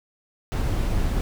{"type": "noise", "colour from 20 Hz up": "brown", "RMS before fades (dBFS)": -23, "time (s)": [0.52, 1.21], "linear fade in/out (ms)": 0, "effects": []}